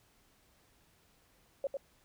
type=tone with echo; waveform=sine; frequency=551 Hz; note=C#5; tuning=11 cents flat; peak=-30 dBFS; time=1.64-1.67 s; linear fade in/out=2 ms; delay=100 ms; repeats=1; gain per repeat=-4 dB; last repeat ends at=1.77 s; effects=pink hiss -68 dBFS RMS until 2.04 s